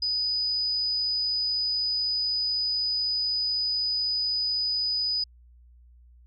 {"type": "tone", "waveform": "sine", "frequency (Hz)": 4978, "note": "D#8", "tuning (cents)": 0, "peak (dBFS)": -24, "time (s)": [0.02, 5.24], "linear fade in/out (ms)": 5, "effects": ["added 60 Hz sine -51 dBFS peak until 6.26 s"]}